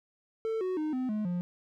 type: tone with pitch steps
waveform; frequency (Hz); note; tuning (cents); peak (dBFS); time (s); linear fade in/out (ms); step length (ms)
triangle; 445.7 / 370.5 / 308 / 256 / 212.8 / 176.88; A4 / F#4 / D#4 / C4 / G#3 / F3; +22 / +2 / -17 / -38 / +42 / +22; -27; 0.45-1.41; 0; 160
effects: none